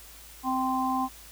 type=harmonic tone; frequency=260.4 Hz; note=C4; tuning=8 cents flat; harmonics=1 / 3 / 4; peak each=-29 / -29 / -29 dBFS; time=0.43-1.09 s; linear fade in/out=50 ms; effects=added 54 Hz sine -52 dBFS peak until 1.31 s + white hiss -49 dBFS RMS until 1.31 s